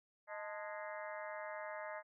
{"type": "harmonic tone with a mistuned harmonic", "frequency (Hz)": 207.7, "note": "G#3", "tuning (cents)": 0, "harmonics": [3, 4, 5, 6, 7, 8, 9, 10], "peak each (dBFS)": [-46, -50, -54, -53, -57, -52, -55, -55], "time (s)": [0.27, 2.03], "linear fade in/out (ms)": 50, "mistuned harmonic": 4, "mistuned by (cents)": 99, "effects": []}